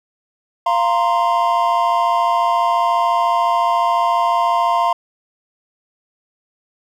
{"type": "chord", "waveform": "triangle", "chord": "F suspended fourth", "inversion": "none", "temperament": "equal with one note detuned", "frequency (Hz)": [692.8, 932.3, 1046.5], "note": ["F5", "Bb5", "C6"], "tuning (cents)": [-14, 0, 0], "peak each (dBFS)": -16, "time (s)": [0.66, 4.93], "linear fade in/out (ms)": 5, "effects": []}